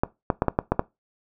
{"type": "clicks", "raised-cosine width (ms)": 1, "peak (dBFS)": -5, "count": 7, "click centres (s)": [0.035, 0.302, 0.421, 0.483, 0.589, 0.72, 0.794], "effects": ["noise-tail reverb RT60 0.2 s tail -20 dB re dry"]}